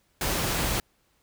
pink noise, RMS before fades -27 dBFS, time 0.21-0.8 s, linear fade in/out 2 ms, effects pink hiss -68 dBFS RMS until 1.22 s

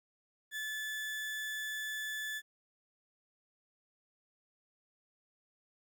35% pulse tone, 1734 Hz, A6, 26 cents flat, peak -35 dBFS, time 0.51-2.42 s, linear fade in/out 50 ms, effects 12-bit

